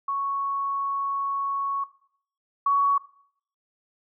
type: tone pair in turn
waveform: sine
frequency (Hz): 1108.7 / 1120.9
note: C#6 / C#6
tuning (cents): 0 / +19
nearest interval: unison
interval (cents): 19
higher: second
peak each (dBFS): -24 / -18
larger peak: second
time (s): 0.08-1.84 / 2.66-2.98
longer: first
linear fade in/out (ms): 5
effects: noise-tail reverb RT60 0.6 s tail -17 dB re dry